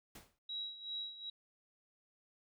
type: noise with exponential decay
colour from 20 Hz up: pink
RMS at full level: -49 dBFS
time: 0.15-0.39 s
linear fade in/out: 5 ms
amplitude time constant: 51 ms
type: tone with tremolo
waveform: sine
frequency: 3865 Hz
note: B7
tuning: 38 cents flat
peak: -38 dBFS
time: 0.49-1.3 s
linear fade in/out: 5 ms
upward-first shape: sine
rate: 2.6 Hz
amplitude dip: 75%
effects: none